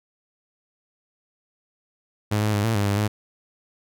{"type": "tone with pitch steps", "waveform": "sawtooth", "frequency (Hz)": [105.1, 106.7, 102.7, 113.3, 101.7, 100.7, 105.6], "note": ["G#2", "G#2", "G#2", "A#2", "G#2", "G2", "G#2"], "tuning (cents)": [21, 47, -19, -49, -36, 47, 29], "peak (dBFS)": -16, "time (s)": [2.31, 3.08], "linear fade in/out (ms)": 10, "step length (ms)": 110, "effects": []}